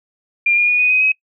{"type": "tone with pitch steps", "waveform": "sine", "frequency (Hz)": [2398, 2426, 2454, 2483, 2511, 2541], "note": ["D7", "D#7", "D#7", "D#7", "D#7", "D#7"], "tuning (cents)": [36, -44, -25, -4, 15, 36], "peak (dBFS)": -11, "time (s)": [0.46, 1.12], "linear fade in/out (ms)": 5, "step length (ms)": 110, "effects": ["noise-tail reverb RT60 0.1 s tail -23 dB re dry"]}